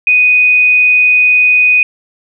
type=tone; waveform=sine; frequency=2489 Hz; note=D#7; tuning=in tune; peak=-5 dBFS; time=0.07-1.83 s; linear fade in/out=2 ms; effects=none